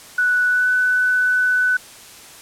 sine tone with pitch glide, 1480 to 1497.2 Hz, F#6 to F#6, 0 to +20 cents, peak -14 dBFS, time 0.18-1.77 s, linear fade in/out 5 ms, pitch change +20 cents, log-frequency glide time 0.48-0.68 s, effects white hiss -41 dBFS RMS until 2.41 s + low-pass 11000 Hz 12 dB/octave

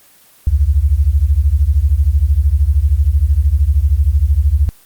sine beating tone pair, 65.41 / 78.41 Hz, C2 / D#2, 0 / +14 cents, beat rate 13 Hz, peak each -12 dBFS, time 0.47-4.69 s, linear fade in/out 0 ms, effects white hiss -47 dBFS RMS until 4.85 s + Opus 24 kbps

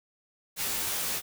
white noise with comb filter, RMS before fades -31 dBFS, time 0.56-1.22 s, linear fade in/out 50 ms, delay 14 ms, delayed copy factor -0.85, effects none

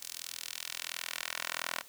10% pulse tone with high-pass filter sweep, 41.45 Hz, E1, 10 cents sharp, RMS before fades -40 dBFS, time 0-1.82 s, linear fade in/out 20 ms, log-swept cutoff 5300 to 1200 Hz, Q 0.89, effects white hiss -55 dBFS RMS until 1.88 s

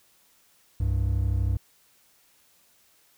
triangle tone pair together, 65.41 / 98 Hz, C2 / G2, 0 / 0 cents, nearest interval perfect fifth, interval 700 cents, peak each -23 dBFS, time 0.8-1.57 s, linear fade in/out 5 ms, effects white hiss -62 dBFS RMS until 3.17 s

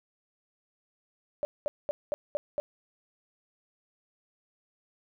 sine tone bursts, 587.3 Hz, D5, in tune, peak -26 dBFS, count 6, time 1.43-2.6 s, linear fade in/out 0 ms, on 20 ms, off 210 ms, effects none

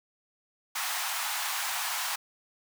pink high-pass noise, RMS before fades -32 dBFS, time 0.75-2.16 s, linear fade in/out 10 ms, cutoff 750 Hz, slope 48 dB/octave, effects none

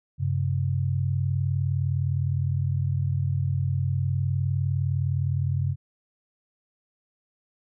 sine tone pair together, 95.8 / 135.48 Hz, G2 / C#3, -39 / -39 cents, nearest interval tritone, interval 600 cents, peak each -25 dBFS, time 0.18-5.76 s, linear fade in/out 50 ms, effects none

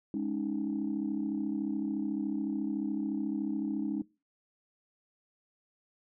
sine chord, Ab suspended fourth, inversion none, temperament equal, 207.7 / 277.2 / 311.1 Hz, Ab3 / Db4 / Eb4, 0 / 0 / 0 cents, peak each -34 dBFS, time 0.14-4.02 s, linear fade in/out 2 ms, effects noise-tail reverb RT60 0.3 s tail -22 dB re dry + tanh soft clip ceiling -23 dBFS

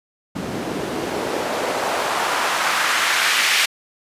white noise with band-pass filter sweep, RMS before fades -21 dBFS, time 0.35-3.66 s, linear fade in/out 10 ms, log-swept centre 210 to 2400 Hz, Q 1.2, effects resampled to 32000 Hz

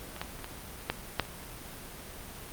clicks, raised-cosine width 0.3 ms, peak -24 / -16 / -29 / -22 / -11 / -8 / -29 dBFS, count 7, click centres 0.164 / 0.215 / 0.39 / 0.444 / 0.9 / 1.197 / 1.252 s, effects pink hiss -44 dBFS RMS until 2.52 s + Opus 32 kbps

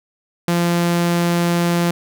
sawtooth tone, 172.3 Hz, F3, 23 cents flat, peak -11 dBFS, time 0.48-1.91 s, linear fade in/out 2 ms, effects none

